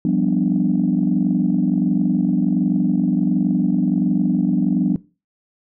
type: chord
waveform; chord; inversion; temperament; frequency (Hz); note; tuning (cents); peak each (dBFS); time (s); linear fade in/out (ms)
sine; G dominant seventh; third; equal; 174.61 / 196 / 246.9 / 293.7; F3 / G3 / B3 / D4; 0 / 0 / 0 / 0; -20; 0.05-4.96; 2
effects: noise-tail reverb RT60 0.3 s tail -18 dB re dry + tanh soft clip ceiling -7 dBFS